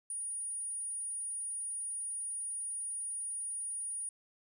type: tone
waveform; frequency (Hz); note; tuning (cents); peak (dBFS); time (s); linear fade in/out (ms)
sine; 9590; D9; +35; -36; 0.1-4.09; 2
effects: none